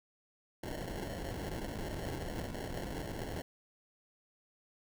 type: noise with sample-and-hold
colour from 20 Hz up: pink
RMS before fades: -40 dBFS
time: 0.63-3.42 s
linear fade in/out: 5 ms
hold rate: 1225 Hz
effects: none